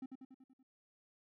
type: tone with echo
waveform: triangle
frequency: 261.6 Hz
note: C4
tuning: in tune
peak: -40 dBFS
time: 0.02-0.06 s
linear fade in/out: 5 ms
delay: 95 ms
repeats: 6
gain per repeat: -4 dB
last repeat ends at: 0.63 s
effects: none